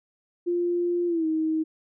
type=tone with pitch glide; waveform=sine; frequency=349.2 to 316.5 Hz; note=F4 to D#4; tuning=0 to +30 cents; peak=-22 dBFS; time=0.46-1.64 s; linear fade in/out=20 ms; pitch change=-170 cents; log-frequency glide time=1.07-1.26 s; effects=none